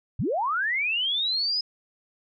sine linear sweep, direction up, 74.8 to 5100 Hz, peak -23 dBFS, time 0.19-1.61 s, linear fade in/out 5 ms, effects none

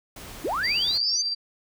pink noise, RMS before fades -41 dBFS, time 0.16-0.98 s, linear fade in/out 5 ms
sine linear sweep, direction up, 237 to 6272 Hz, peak -24 dBFS, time 0.44-1.22 s, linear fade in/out 10 ms
sine tone with tremolo, 4699 Hz, D8, in tune, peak -23 dBFS, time 0.63-1.35 s, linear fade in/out 20 ms, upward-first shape square, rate 16 Hz, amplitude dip 30%
effects none

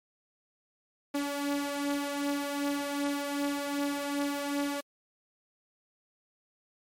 sawtooth beating tone pair, 284.5 / 287.1 Hz, C#4 / D4, +45 / -39 cents, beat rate 2.6 Hz, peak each -27 / -32 dBFS, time 1.14-4.81 s, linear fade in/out 10 ms, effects MP3 64 kbps

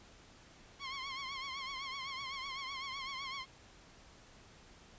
15% pulse tone with vibrato, 1078 Hz, C#6, 49 cents flat, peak -34 dBFS, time 0.79-3.46 s, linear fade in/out 50 ms, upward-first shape triangle, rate 7.9 Hz, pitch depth 90 cents each way, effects pink hiss -59 dBFS RMS until 4.98 s + resampled to 16000 Hz

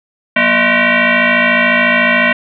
sine tone with frequency modulation, 185 Hz, F#3, in tune, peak -8 dBFS, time 0.36-2.33 s, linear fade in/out 5 ms, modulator 424 Hz, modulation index 5.9, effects none

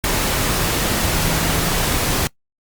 sine tone in noise, 162.3 Hz, E3, 27 cents flat, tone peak -25 dBFS, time 1.13-1.76 s, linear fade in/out 0 ms, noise pink, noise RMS -19 dBFS, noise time 0.04-2.27 s, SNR -9 dB, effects noise-tail reverb RT60 0.1 s tail -23 dB re dry + Opus 48 kbps

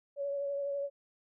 sine tone with vibrato, 563 Hz, C#5, 27 cents sharp, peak -32 dBFS, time 0.16-0.9 s, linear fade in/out 50 ms, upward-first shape triangle, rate 12 Hz, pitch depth 24 cents each way, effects none

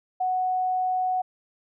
sine tone, 740 Hz, F#5, in tune, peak -22 dBFS, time 0.2-1.22 s, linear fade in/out 10 ms, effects none

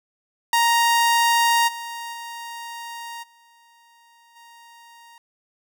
sawtooth tone with level steps, 934 Hz, A#5, 3 cents sharp, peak -12 / -27 / -29 / -49 / -42 dBFS, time 0.53-5.18 s, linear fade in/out 2 ms, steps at 1.67 / 2.12 / 3.22 / 4.35 s, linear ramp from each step 20 ms, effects none

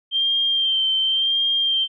sine tone with vibrato, 3159 Hz, G7, 13 cents sharp, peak -17 dBFS, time 0.11-1.88 s, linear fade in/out 50 ms, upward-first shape sine, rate 0.91 Hz, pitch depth 29 cents each way, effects none

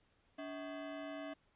40% pulse ring-modulated tone, 466.2 Hz, A#4, in tune, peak -39 dBFS, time 0.38-1.34 s, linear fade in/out 10 ms, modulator 179 Hz, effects pink hiss -74 dBFS RMS until 1.55 s + resampled to 8000 Hz

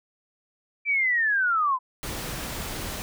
sine linear sweep, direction down, 2349 to 987.8 Hz, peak -20 dBFS, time 0.85-1.79 s, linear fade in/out 50 ms
pink noise, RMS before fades -33 dBFS, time 2.03-3.02 s, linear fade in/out 0 ms
effects none

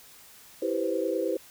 sine chord, C major seventh, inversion first, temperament equal, 329.6 / 392 / 493.9 / 523.3 Hz, E4 / G4 / B4 / C5, 0 / 0 / 0 / 0 cents, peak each -31 dBFS, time 0.62-1.37 s, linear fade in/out 5 ms, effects white hiss -52 dBFS RMS until 1.5 s

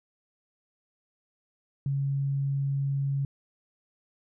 sine tone, 138.59 Hz, C#3, in tune, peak -25 dBFS, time 1.86-3.25 s, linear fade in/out 2 ms, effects none

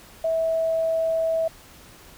sine tone, 651 Hz, E5, 22 cents flat, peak -20 dBFS, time 0.24-1.48 s, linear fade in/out 5 ms, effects pink hiss -48 dBFS RMS until 2.17 s

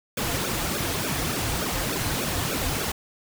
pink noise with flanger, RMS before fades -27 dBFS, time 0.17-2.92 s, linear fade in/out 5 ms, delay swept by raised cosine 0.98 to 5.28 ms, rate 3.4 Hz, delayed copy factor -1, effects none

